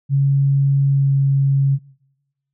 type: tone with pitch glide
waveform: sine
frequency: 138.59 to 137.63 Hz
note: C#3 to C#3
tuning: 0 to -12 cents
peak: -12 dBFS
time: 0.09-1.79 s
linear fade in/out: 50 ms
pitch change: -12 cents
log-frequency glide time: 0.88-1.13 s
effects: noise-tail reverb RT60 1.0 s tail -24 dB re dry